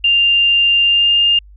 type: tone with pitch glide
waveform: sine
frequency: 2794 to 2812 Hz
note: F7 to F7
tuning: 0 to +11 cents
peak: -9 dBFS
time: 0.04-1.39 s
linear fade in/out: 5 ms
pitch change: +11 cents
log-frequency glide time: 0.84-1.13 s
effects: added 50 Hz sine -38 dBFS peak until 1.56 s